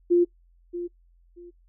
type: tone with echo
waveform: sine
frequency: 349.2 Hz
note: F4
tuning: in tune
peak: -15 dBFS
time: 0.1-0.25 s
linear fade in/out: 20 ms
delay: 630 ms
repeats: 2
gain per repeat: -13 dB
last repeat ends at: 1.51 s
effects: noise-tail reverb RT60 0.1 s tail -21 dB re dry + added 43 Hz sine -56 dBFS peak until 1.68 s